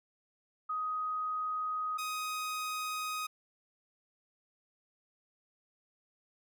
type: tone pair in turn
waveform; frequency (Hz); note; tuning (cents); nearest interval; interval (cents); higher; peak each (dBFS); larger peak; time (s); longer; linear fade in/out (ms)
sine / sawtooth; 1253 / 1253; D#6 / D#6; +12 / +12; unison; 0; neither; -32 / -31; second; 0.69-1.98 / 1.98-3.27; neither; 10
effects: none